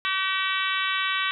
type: harmonic tone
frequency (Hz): 381.6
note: G4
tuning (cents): -47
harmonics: 3 / 4 / 5 / 6 / 7 / 8 / 9 / 10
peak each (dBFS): -29 / -30 / -31 / -32 / -32 / -33 / -34 / -34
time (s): 0.05-1.31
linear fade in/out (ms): 0
effects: none